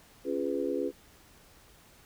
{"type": "chord", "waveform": "sine", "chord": "C# dominant seventh", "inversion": "none", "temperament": "just", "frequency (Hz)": [277.2, 346.5, 415.8, 498.9], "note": ["C#4", "E#4", "G#4", "B4"], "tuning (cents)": [0, -14, 2, 17], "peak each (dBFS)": -34, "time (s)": [0.24, 0.92], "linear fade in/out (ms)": 50, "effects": ["pink hiss -58 dBFS RMS until 2.05 s"]}